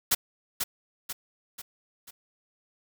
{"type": "noise with echo", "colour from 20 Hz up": "white", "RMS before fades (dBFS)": -22, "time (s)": [0.11, 0.15], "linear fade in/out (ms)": 10, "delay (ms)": 490, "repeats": 4, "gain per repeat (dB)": -6, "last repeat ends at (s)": 2.11, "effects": []}